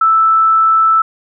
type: tone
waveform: sine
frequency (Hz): 1318.5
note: E6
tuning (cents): 0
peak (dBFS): -7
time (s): 0.01-1.02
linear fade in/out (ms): 5
effects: none